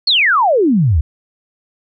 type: exponential sweep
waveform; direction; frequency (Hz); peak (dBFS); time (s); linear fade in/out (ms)
sine; down; 4531 to 66.9; -9; 0.07-1.01; 5
effects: none